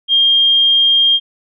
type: tone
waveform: sine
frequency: 3214 Hz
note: G7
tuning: 43 cents sharp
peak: -8 dBFS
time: 0.08-1.2 s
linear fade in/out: 50 ms
effects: none